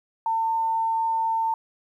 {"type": "tone", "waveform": "sine", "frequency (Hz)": 901, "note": "A5", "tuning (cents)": 41, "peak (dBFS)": -21, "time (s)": [0.26, 1.54], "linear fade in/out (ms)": 2, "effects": ["10-bit"]}